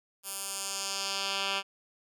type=tone with band-pass filter sweep; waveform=10% pulse; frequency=196 Hz; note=G3; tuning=in tune; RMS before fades=-34 dBFS; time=0.23-1.63 s; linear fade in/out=50 ms; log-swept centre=12000 to 2800 Hz; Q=1.3; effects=none